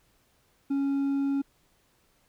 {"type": "tone with hard clipping", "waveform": "triangle", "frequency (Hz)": 277.2, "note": "C#4", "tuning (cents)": 0, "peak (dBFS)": -25, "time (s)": [0.7, 1.42], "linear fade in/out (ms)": 10, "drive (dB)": 5, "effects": ["pink hiss -67 dBFS RMS until 2.28 s"]}